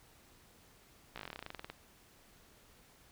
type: slowing click train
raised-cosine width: 0.3 ms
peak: -27 dBFS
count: 18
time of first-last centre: 1.16-1.7 s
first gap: 16 ms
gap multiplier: 1.08
effects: pink hiss -63 dBFS RMS until 3.11 s